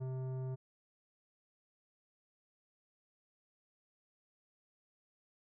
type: tone with tanh clipping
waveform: triangle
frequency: 130 Hz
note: C3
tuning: 11 cents flat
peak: -39 dBFS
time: 0-0.56 s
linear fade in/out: 20 ms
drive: 17 dB
effects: none